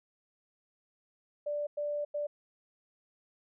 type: tone bursts at uneven times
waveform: sine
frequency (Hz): 587.3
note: D5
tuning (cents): 0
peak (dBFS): -31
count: 3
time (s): 1.46-1.67 / 1.77-2.05 / 2.14-2.27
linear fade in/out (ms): 10
effects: none